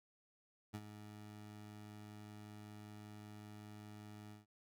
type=tone with ADSR envelope; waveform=20% pulse; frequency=105.2 Hz; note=G#2; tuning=23 cents sharp; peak=-37 dBFS; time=0.73-4.46 s; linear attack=19 ms; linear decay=51 ms; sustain=-10 dB; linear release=150 ms; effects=none